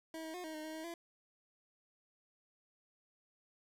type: tone with pitch steps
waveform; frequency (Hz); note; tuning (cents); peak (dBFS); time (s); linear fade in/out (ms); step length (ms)
25% pulse; 322 / 318.8 / 360.2 / 315.9 / 308.6 / 314.3 / 317.5 / 338.7; E4 / D#4 / F#4 / D#4 / D#4 / D#4 / D#4 / E4; -41 / +42 / -46 / +26 / -14 / +18 / +35 / +47; -39; 0.14-0.94; 2; 100
effects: resampled to 32000 Hz + 11-bit